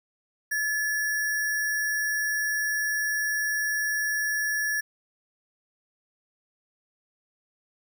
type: tone with sample-and-hold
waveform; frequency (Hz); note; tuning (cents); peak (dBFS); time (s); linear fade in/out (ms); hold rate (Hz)
sine; 1720; A6; -40; -24; 0.51-4.81; 10; 7350
effects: none